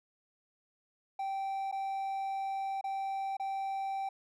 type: tone with dropouts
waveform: triangle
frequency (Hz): 779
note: G5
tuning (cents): -11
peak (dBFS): -31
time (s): 1.19-4.09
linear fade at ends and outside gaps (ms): 5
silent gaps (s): 1.715-1.724 / 2.812-2.84 / 3.369-3.397
effects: none